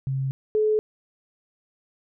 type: tone pair in turn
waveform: sine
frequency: 134.2 / 429.3 Hz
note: C3 / A4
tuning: +44 / -43 cents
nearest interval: octave + minor sixth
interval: 2013 cents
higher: second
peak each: -23 / -18 dBFS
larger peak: second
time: 0.07-0.31 / 0.55-0.79 s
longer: neither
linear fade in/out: 0 ms
effects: none